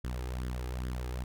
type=tone with flanger; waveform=sawtooth; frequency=62.2 Hz; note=B1; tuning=13 cents sharp; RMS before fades=-36 dBFS; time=0.04-1.24 s; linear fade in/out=5 ms; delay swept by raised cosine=0.58 to 2.48 ms; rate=2.4 Hz; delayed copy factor=+0.65; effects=none